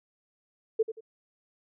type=tone with echo; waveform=sine; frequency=443.5 Hz; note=A4; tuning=14 cents sharp; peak=-20 dBFS; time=0.79-0.83 s; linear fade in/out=10 ms; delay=89 ms; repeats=2; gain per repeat=-11 dB; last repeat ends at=1.008 s; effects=none